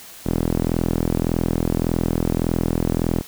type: tone with band-pass filter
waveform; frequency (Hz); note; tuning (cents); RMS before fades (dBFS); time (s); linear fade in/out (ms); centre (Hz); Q
sawtooth; 41.73; E1; +22; -21; 0.25-3.22; 20; 270; 0.96
effects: white hiss -41 dBFS RMS until 3.27 s